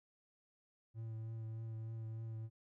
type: tone with vibrato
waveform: triangle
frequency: 112.1 Hz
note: A2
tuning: 33 cents sharp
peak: -40 dBFS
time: 0.94-2.5 s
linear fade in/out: 50 ms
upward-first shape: triangle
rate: 3.3 Hz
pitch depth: 22 cents each way
effects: none